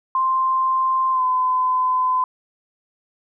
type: tone with pitch glide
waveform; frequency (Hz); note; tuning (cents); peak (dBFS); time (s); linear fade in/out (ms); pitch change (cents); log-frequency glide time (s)
sine; 1046.5 to 1018.5; C6 to C6; 0 to -47; -16; 0.15-2.24; 2; -47; 1.12-1.23
effects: none